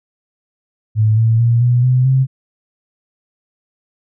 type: tone with pitch steps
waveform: sine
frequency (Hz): 108.6 / 112.95 / 117.48 / 122.18 / 127.08 / 132.17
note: A2 / A2 / A#2 / B2 / B2 / C3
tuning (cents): -22 / +46 / +14 / -18 / +50 / +18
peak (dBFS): -9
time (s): 0.95-2.27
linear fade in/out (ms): 50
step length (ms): 220
effects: none